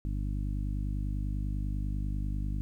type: harmonic tone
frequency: 50.1 Hz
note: G1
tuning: 38 cents sharp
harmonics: 1 / 2 / 3 / 4 / 5 / 6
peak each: -31 / -37 / -41 / -43 / -45 / -47 dBFS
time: 0.05-2.61 s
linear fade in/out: 0 ms
effects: 11-bit